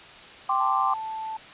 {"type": "chord", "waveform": "sine", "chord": "G suspended fourth", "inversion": "none", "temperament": "just", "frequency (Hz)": [784, 1045.3, 1176], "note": ["G5", "C6", "D6"], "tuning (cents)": [0, -2, 2], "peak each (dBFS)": [-26, -25, -25], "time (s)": [0.49, 0.94], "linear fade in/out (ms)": 5}
{"type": "tone", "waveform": "sine", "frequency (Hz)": 880, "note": "A5", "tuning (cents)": 0, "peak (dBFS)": -30, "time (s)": [0.6, 1.37], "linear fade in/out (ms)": 5}
{"effects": ["white hiss -45 dBFS RMS until 1.53 s", "resampled to 8000 Hz"]}